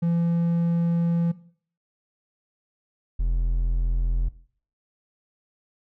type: tone pair in turn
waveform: triangle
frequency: 169.5 / 42.38 Hz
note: E3 / E1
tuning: +49 / +49 cents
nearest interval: 2 octaves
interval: 2400 cents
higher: first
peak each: -18 dBFS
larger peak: neither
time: 0.02-1.32 / 3.19-4.29 s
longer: first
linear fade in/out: 10 ms
effects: noise-tail reverb RT60 0.5 s tail -17 dB re dry